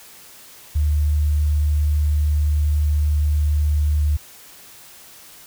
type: tone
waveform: sine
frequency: 74.7 Hz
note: D2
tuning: 30 cents sharp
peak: -15 dBFS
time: 0.75-4.17 s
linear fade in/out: 10 ms
effects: white hiss -44 dBFS RMS until 5.46 s